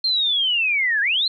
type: linear two-way sweep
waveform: sine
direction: down then up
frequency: 4228 to 1600 to 4228 Hz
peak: -17 dBFS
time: 0.04-1.28 s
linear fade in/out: 5 ms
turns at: 1.01 s
effects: none